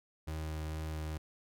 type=tone with vibrato; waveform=35% pulse; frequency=78.1 Hz; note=D#2; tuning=7 cents sharp; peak=-35 dBFS; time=0.27-1.18 s; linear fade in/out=10 ms; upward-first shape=sine; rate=2.2 Hz; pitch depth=11 cents each way; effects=none